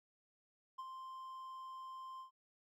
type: tone with ADSR envelope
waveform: triangle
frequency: 1046.5 Hz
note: C6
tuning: in tune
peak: -40 dBFS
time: 0.78-2.31 s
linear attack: 13 ms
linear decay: 38 ms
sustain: -5 dB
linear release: 110 ms
effects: none